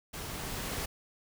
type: noise with level ramp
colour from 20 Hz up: pink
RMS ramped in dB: -41 to -35 dBFS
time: 0.13-0.86 s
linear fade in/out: 10 ms
effects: none